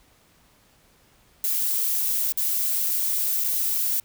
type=noise with dropouts; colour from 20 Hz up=violet; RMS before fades=-24 dBFS; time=1.44-4 s; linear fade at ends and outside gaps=2 ms; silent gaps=2.323-2.373 / 3.439-3.443 s; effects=pink hiss -59 dBFS RMS until 4.04 s